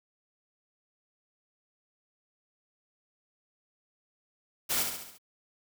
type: noise with echo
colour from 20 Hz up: white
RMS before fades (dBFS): -29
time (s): 4.69-4.84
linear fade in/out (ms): 20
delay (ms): 69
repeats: 5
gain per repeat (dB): -5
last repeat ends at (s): 5.185
effects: none